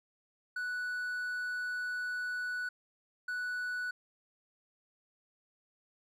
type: tone bursts at uneven times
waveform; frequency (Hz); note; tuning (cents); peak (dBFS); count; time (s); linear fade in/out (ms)
triangle; 1480; F#6; 0; -32; 2; 0.56-2.69 / 3.28-3.91; 5
effects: none